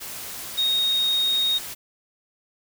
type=tone in noise; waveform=sine; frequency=3729 Hz; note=A#7; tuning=in tune; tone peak=-19 dBFS; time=0.57-1.59 s; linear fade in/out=20 ms; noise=white; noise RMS=-35 dBFS; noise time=0-1.75 s; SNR=+13 dB; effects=none